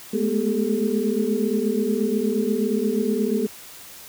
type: tone cluster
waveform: sine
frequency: 209.6 / 218 / 244 / 401.7 / 439.9 Hz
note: G#3 / A3 / B3 / G4 / A4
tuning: +16 / -16 / -21 / +42 / 0 cents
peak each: -26 dBFS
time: 0.13-3.47 s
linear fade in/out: 10 ms
effects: white hiss -42 dBFS RMS until 4.08 s